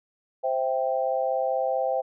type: chord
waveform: sine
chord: C major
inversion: none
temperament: equal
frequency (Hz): 523.3 / 659.3 / 784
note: C5 / E5 / G5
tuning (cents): 0 / 0 / 0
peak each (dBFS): -26 / -28 / -28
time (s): 0.43-2.02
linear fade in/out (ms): 20
effects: none